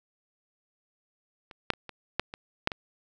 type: clicks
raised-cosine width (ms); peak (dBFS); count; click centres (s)
0.3; -29 / -6 / -30 / -24 / -9 / -22 / -7 / -18; 8; 1.512 / 1.703 / 1.736 / 1.893 / 2.196 / 2.339 / 2.674 / 2.718
effects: none